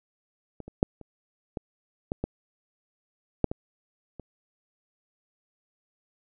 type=clicks; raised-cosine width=2 ms; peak=-25 / -28 / -6 / -30 / -18 / -15 / -15 / -7 / -17 / -26 dBFS; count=10; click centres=0.603 / 0.68 / 0.829 / 1.013 / 1.572 / 2.119 / 2.24 / 3.443 / 3.515 / 4.197 s; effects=none